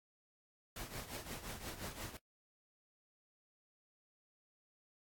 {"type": "noise with tremolo", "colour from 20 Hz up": "pink", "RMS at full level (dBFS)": -44, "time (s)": [0.76, 2.17], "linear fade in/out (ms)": 2, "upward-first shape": "triangle", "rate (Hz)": 5.7, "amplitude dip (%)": 75, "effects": ["noise-tail reverb RT60 0.1 s tail -21 dB re dry", "AAC 64 kbps"]}